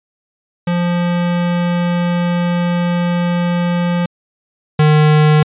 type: tone pair in turn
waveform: square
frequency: 174.61 / 152.33 Hz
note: F3 / D#3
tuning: 0 / -36 cents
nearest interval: major second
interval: 236 cents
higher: first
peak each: -14 / -8 dBFS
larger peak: second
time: 0.67-4.06 / 4.79-5.43 s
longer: first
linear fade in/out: 5 ms
effects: resampled to 8000 Hz